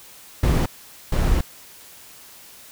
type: noise bursts at uneven times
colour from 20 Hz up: brown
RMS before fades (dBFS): -18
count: 2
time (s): 0.43-0.66 / 1.12-1.41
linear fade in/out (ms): 5
effects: white hiss -45 dBFS RMS until 2.71 s